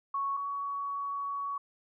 sine tone pair in turn, 1108.7 / 1123.5 Hz, C#6 / C#6, 0 / +23 cents, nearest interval unison, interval 23 cents, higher second, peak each -29 / -32 dBFS, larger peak first, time 0.14-0.37 / 0.37-1.58 s, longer second, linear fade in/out 5 ms, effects none

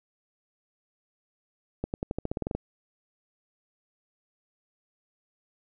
accelerating click train, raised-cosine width 2 ms, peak -16 dBFS, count 12, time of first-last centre 1.84-2.55 s, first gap 99 ms, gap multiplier 0.91, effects none

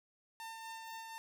sawtooth tone with tremolo, 901 Hz, A5, 41 cents sharp, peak -40 dBFS, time 0.4-1.18 s, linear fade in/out 0 ms, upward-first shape sine, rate 4.1 Hz, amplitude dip 30%, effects none

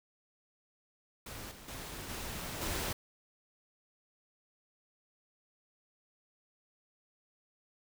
pink noise with level steps, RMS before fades -45 / -52 / -44 / -41 / -36 dBFS, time 1.26-2.93 s, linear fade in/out 5 ms, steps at 1.51 / 1.68 / 2.09 / 2.61 s, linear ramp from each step 5 ms, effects none

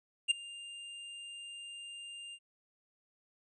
square tone with ADSR envelope, 2800 Hz, F7, 4 cents sharp, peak -23 dBFS, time 0.28-2.39 s, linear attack 28 ms, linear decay 11 ms, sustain -22 dB, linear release 56 ms, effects resampled to 24000 Hz

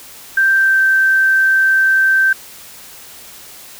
sine tone with pitch glide, 1570 to 1557.4 Hz, G6 to G6, +2 to -12 cents, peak -9 dBFS, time 0.37-2.33 s, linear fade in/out 5 ms, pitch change -14 cents, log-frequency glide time 0.55-0.8 s, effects white hiss -37 dBFS RMS until 3.79 s

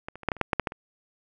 clicks, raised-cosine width 0.5 ms, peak -19 / -26 / -27 / -7 / -11 / -28 / -6 / -7 / -7 / -11 / -23 dBFS, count 11, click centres 0.085 / 0.156 / 0.233 / 0.287 / 0.318 / 0.367 / 0.413 / 0.532 / 0.597 / 0.672 / 0.721 s, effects none

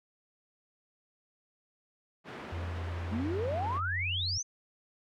pink band-pass noise, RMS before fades -44 dBFS, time 2.24-3.81 s, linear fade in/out 50 ms, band 160 to 2200 Hz, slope 12 dB/octave
sine tone with pitch glide, 86 to 90.85 Hz, F2 to F#2, -26 to -31 cents, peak -34 dBFS, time 2.52-4.38 s, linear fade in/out 5 ms, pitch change +95 cents, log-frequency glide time 3.06-3.16 s
sine exponential sweep, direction up, 203.7 to 6400 Hz, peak -31 dBFS, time 3.11-4.43 s, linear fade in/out 20 ms
effects none

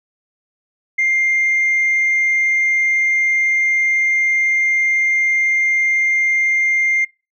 sine tone, 2106 Hz, C7, 11 cents sharp, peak -12 dBFS, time 0.98-7.05 s, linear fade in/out 10 ms, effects noise-tail reverb RT60 0.3 s tail -25 dB re dry + tanh soft clip ceiling -10 dBFS

